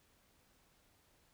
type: silence
effects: pink hiss -71 dBFS RMS until 1.33 s